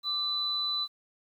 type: tone pair together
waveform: sine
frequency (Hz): 1186 / 3989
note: D6 / B7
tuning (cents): +17 / +17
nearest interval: octave + major sixth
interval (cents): 2100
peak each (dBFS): -39 / -28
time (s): 0.03-0.88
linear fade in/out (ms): 50
effects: 10-bit